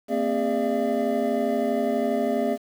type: tone cluster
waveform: triangle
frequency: 229.8 / 262.2 / 408.4 / 595 / 678 Hz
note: A#3 / C4 / G#4 / D5 / E5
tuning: -25 / +4 / -29 / +22 / +49 cents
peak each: -26 dBFS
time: 0.08-2.58 s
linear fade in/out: 50 ms
effects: 8-bit